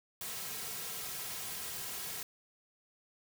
white noise with comb filter, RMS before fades -41 dBFS, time 0.21-2.23 s, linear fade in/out 2 ms, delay 3.4 ms, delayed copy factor -0.6, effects none

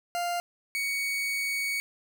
40% pulse tone pair in turn, 698.5 / 2237 Hz, F5 / C#7, 0 / +15 cents, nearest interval octave + minor sixth, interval 2015 cents, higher second, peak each -27 dBFS, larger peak neither, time 0.15-0.4 / 0.75-1.8 s, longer second, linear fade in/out 0 ms, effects none

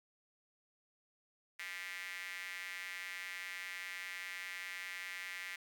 square tone with high-pass filter, 92.5 Hz, F#2, in tune, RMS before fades -45 dBFS, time 1.59-5.56 s, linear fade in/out 5 ms, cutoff 2000 Hz, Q 4.6, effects 11-bit

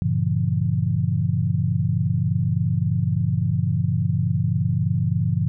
sine chord, G diminished seventh, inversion none, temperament just, 98 / 117.6 / 141.12 / 169.34 Hz, G2 / Bb2 / Db3 / Fb3, 0 / +16 / +31 / +47 cents, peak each -24 dBFS, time 0.02-5.48 s, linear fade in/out 0 ms, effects none

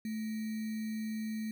sine tone with sample-and-hold, 218.5 Hz, A3, 12 cents flat, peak -34 dBFS, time 0.05-1.51 s, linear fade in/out 2 ms, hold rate 2100 Hz, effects none

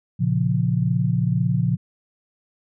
sine chord, Bb minor, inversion none, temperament equal, 116.54 / 138.59 / 174.61 Hz, Bb2 / Db3 / F3, 0 / 0 / 0 cents, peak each -22 dBFS, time 0.19-1.77 s, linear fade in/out 20 ms, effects none

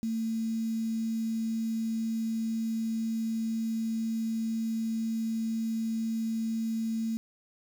sine tone with quantisation, 224.5 Hz, A3, 35 cents sharp, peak -28 dBFS, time 0.03-7.17 s, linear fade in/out 0 ms, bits 8, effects none

